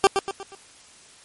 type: tone with echo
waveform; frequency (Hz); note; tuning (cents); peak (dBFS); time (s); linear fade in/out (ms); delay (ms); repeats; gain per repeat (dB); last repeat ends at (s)
20% pulse; 392; G4; 0; -7; 0.04-0.07; 0; 120; 4; -7; 0.55
effects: white hiss -50 dBFS RMS until 1.24 s + MP3 48 kbps